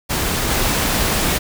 pink noise with level steps, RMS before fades -20 / -18 dBFS, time 0.09-1.39 s, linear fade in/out 20 ms, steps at 0.5 s, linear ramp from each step 2 ms, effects none

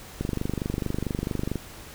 click train, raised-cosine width 3 ms, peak -14 dBFS, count 34, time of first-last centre 0.21-1.557 s, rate 24.5 Hz, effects pink hiss -44 dBFS RMS until 1.94 s

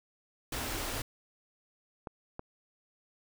pink band-stop noise, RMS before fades -36 dBFS, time 0.52-1.02 s, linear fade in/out 5 ms, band 150 to 220 Hz, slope 96 dB/octave
clicks, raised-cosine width 1 ms, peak -25 dBFS, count 2, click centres 2.072 / 2.394 s
effects none

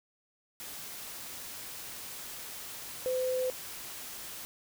sine tone in noise, 511 Hz, C5, 41 cents flat, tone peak -28 dBFS, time 3.06-3.5 s, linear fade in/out 0 ms, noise white, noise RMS -43 dBFS, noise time 0.6-4.45 s, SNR +12 dB, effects none

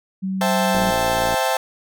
sine tone, 190.3 Hz, F#3, 49 cents sharp, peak -21 dBFS, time 0.22-0.92 s, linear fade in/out 20 ms
35% pulse chord, A minor seventh, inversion first, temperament equal, 523.3 / 659.3 / 784 / 880 Hz, C5 / E5 / G5 / A5, 0 / 0 / 0 / 0 cents, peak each -22 dBFS, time 0.41-1.57 s, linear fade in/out 2 ms
click train, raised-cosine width 2 ms, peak -15 dBFS, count 35, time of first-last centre 0.75-1.342 s, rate 57.4 Hz
effects none

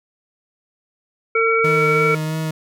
harmonic tone, 452.8 Hz, A4, 50 cents sharp, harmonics 1 / 3 / 5, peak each -17 / -19 / -19 dBFS, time 1.35-2.15 s, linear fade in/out 5 ms
40% pulse tone with vibrato, 157.2 Hz, D#3, 18 cents sharp, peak -20 dBFS, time 1.64-2.51 s, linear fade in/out 5 ms, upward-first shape sine, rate 3 Hz, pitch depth 18 cents each way
effects none

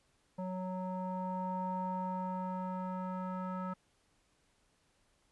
square tone with low-pass filter sweep, 185 Hz, F#3, in tune, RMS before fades -38 dBFS, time 0.38-3.74 s, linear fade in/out 10 ms, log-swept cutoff 780 to 1200 Hz, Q 6.3, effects pink hiss -73 dBFS RMS until 5.31 s + resampled to 24000 Hz

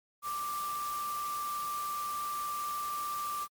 sine tone in noise, 1178 Hz, D6, 5 cents sharp, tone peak -33 dBFS, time 0.22-3.48 s, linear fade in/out 50 ms, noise white, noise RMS -44 dBFS, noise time 0.22-3.48 s, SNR +8 dB, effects MP3 96 kbps

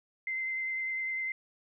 sine tone with vibrato, 2073 Hz, C7, 17 cents flat, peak -31 dBFS, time 0.27-1.32 s, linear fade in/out 2 ms, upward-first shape triangle, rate 10 Hz, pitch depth 16 cents each way, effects none

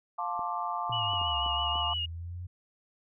sine chord, D minor seventh, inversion first, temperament just, 704.8 / 881 / 1057.2 / 1174.7 Hz, F5 / A5 / C6 / D6, +16 / +2 / +18 / 0 cents, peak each -36 / -35 / -37 / -35 dBFS, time 0.18-1.94 s, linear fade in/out 10 ms
clicks, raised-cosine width 2 ms, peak -34 dBFS, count 6, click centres 0.393 / 0.895 / 1.135 / 1.215 / 1.463 / 1.756 s
sine linear two-way sweep, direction down then up, 121.8 to 69 to 90.3 Hz, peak -36 dBFS, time 0.89-2.47 s, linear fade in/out 10 ms, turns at 1.4 s
sine tone with vibrato, 2900 Hz, F#7, 35 cents flat, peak -30 dBFS, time 0.92-2.06 s, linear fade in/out 10 ms, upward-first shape sine, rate 6.1 Hz, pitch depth 33 cents each way
effects none

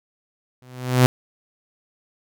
sawtooth tone with exponential growth, 126.4 Hz, B2, 41 cents sharp, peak -5 dBFS, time 0.62-1.06 s, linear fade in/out 0 ms, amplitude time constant 95 ms, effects none

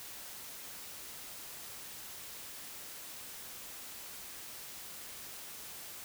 silence, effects white hiss -47 dBFS RMS until 6.04 s

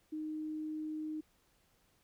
sine tone, 309.5 Hz, D#4, 9 cents flat, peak -37 dBFS, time 0.12-1.21 s, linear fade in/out 10 ms, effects pink hiss -72 dBFS RMS until 2.03 s

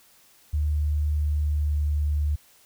sine tone with pitch glide, 74.8 to 74.15 Hz, D2 to D2, +32 to +17 cents, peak -21 dBFS, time 0.53-2.36 s, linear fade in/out 10 ms, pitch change -15 cents, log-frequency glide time 1.18-1.81 s, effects white hiss -57 dBFS RMS until 2.65 s

